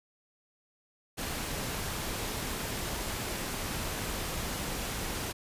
pink noise, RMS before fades -35 dBFS, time 1.17-5.33 s, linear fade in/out 20 ms, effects resampled to 32000 Hz

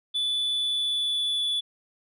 sine tone with pitch glide, 3474 to 3446 Hz, A7 to A7, -23 to -37 cents, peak -21 dBFS, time 0.14-1.61 s, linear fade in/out 20 ms, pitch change -14 cents, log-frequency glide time 0.5-1.46 s, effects tanh soft clip ceiling -23 dBFS

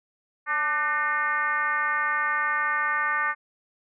sine tone with frequency modulation, 1504 Hz, F#6, 28 cents sharp, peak -22 dBFS, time 0.46-3.35 s, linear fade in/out 50 ms, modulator 313 Hz, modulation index 1.6, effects none

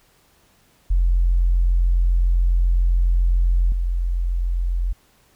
sine tone with level steps, 43.65 Hz, F1, in tune, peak -13 / -18 dBFS, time 0.9-4.93 s, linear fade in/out 10 ms, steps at 3.72 s, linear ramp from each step 2 ms, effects tanh soft clip ceiling -9 dBFS + pink hiss -58 dBFS RMS until 5.35 s

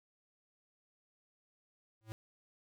square tone with exponential growth, 110 Hz, A2, in tune, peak -38 dBFS, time 2.01-2.12 s, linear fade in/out 0 ms, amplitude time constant 22 ms, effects none

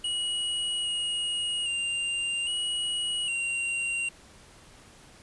square tone with pitch steps, 2907 / 2880 / 2791 / 2908 / 2764 Hz, F#7 / F#7 / F7 / F#7 / F7, -31 / -47 / -2 / -31 / -19 cents, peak -28 dBFS, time 0.04-4.09 s, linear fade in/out 5 ms, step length 810 ms, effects pink hiss -53 dBFS RMS until 5.22 s + resampled to 24000 Hz

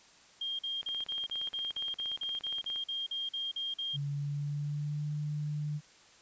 sine tone bursts, 3214 Hz, G7, 43 cents sharp, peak -33 dBFS, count 16, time 0.41-3.965 s, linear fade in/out 5 ms, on 180 ms, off 45 ms
click train, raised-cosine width 0.3 ms, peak -32 dBFS, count 34, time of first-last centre 0.83-2.76 s, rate 17.1 Hz
sine tone with pitch glide, 142.5 to 149.07 Hz, C#3 to D3, +48 to +26 cents, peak -32 dBFS, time 3.93-5.81 s, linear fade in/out 50 ms, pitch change +78 cents, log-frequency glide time 4.06-5.09 s
effects white hiss -59 dBFS RMS until 6.21 s + resampled to 16000 Hz

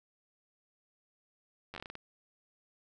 slowing click train, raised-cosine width 0.3 ms, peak -27 dBFS, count 9, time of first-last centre 1.74-1.954 s, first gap 10 ms, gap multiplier 1.27, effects none

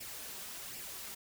white noise with flanger, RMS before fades -45 dBFS, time 0-1.15 s, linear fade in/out 10 ms, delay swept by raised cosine 0.38 to 5.18 ms, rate 1.3 Hz, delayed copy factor +0.55, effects none

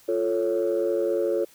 sine chord, F augmented, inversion none, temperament equal, 349.2 / 440 / 554.4 Hz, F4 / A4 / C#5, 0 / 0 / 0 cents, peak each -25 dBFS, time 0.08-1.45 s, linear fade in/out 10 ms, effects tanh soft clip ceiling -15 dBFS + white hiss -55 dBFS RMS until 1.54 s

